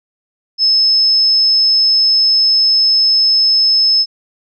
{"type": "tone", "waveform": "sine", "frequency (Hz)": 5210, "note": "E8", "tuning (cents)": -21, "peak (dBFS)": -8, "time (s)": [0.58, 4.06], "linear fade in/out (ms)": 50, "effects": []}